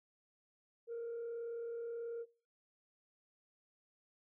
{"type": "tone with frequency modulation", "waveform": "sine", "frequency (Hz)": 466.2, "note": "A#4", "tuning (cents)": 0, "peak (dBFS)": -38, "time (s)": [0.87, 2.26], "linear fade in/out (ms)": 50, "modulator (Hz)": 38.5, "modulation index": 0.21, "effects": ["noise-tail reverb RT60 0.4 s tail -22 dB re dry", "tanh soft clip ceiling -38 dBFS"]}